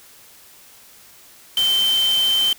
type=tone in noise; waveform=sine; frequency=3102 Hz; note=G7; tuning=19 cents flat; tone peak=-15 dBFS; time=1.57-2.53 s; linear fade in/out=2 ms; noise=white; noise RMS=-29 dBFS; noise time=1.57-2.53 s; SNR=+11 dB; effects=white hiss -47 dBFS RMS until 2.58 s